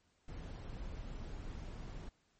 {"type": "noise", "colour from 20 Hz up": "brown", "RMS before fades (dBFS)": -45, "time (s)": [0.28, 2.09], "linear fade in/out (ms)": 5, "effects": ["pink hiss -75 dBFS RMS until 2.39 s", "MP3 32 kbps"]}